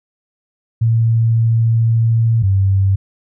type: tone pair in turn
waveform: sine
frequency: 114.2 / 97.02 Hz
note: A#2 / G2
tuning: -35 / -17 cents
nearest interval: minor third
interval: 282 cents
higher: first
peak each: -10 dBFS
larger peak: neither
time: 0.81-2.43 / 2.43-2.96 s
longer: first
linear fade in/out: 10 ms
effects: none